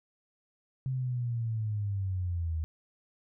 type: linear sweep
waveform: sine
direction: down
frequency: 132.5 to 77.78 Hz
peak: -29 dBFS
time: 0.86-2.64 s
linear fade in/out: 0 ms
effects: none